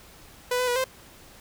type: tone with pitch steps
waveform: sawtooth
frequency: 495.3 / 502 / 487 / 521 Hz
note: B4 / B4 / B4 / C5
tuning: +5 / +28 / -24 / -7 cents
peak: -19 dBFS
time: 0.51-0.842 s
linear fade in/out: 5 ms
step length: 83 ms
effects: pink hiss -50 dBFS RMS until 1.4 s